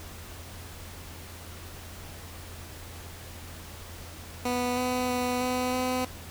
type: tone with pitch steps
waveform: 15% pulse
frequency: 246.9 / 250.7 / 248.4 / 251.6 / 253.8 Hz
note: B3 / B3 / B3 / B3 / B3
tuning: 0 / +26 / +10 / +32 / +47 cents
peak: -20 dBFS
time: 4.45-6.05 s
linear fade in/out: 5 ms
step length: 320 ms
effects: added 85 Hz sine -44 dBFS peak until 6.3 s + pink hiss -45 dBFS RMS until 6.3 s